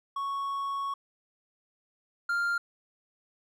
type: tone pair in turn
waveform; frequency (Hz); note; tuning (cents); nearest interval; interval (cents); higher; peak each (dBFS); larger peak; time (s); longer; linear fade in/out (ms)
triangle; 1108.7 / 1396.9; C#6 / F6; 0 / 0; major third; 400; second; -28 / -24; second; 0.16-0.94 / 2.29-2.58; first; 5
effects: none